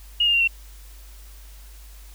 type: tone with pitch steps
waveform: sine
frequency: 2863 / 2814 / 2765 / 2718 Hz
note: F7 / F7 / F7 / F7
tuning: +42 / +12 / -18 / -48 cents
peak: -16 dBFS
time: 0.2-0.476 s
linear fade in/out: 5 ms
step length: 69 ms
effects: added 50 Hz sine -41 dBFS peak until 2.14 s + white hiss -51 dBFS RMS until 2.14 s